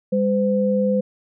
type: tone pair together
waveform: sine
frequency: 201.1 / 510 Hz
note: G3 / C5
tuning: +44 / -44 cents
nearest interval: octave + major third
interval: 1612 cents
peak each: -19 dBFS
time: 0.12-1.01 s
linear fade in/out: 10 ms
effects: none